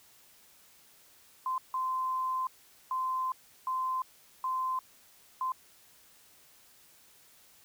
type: tone bursts at uneven times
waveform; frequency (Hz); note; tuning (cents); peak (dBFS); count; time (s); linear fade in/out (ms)
sine; 1035; C6; -19; -29; 6; 1.46-1.58 / 1.74-2.47 / 2.91-3.32 / 3.67-4.02 / 4.44-4.79 / 5.41-5.52; 2
effects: white hiss -60 dBFS RMS until 7.64 s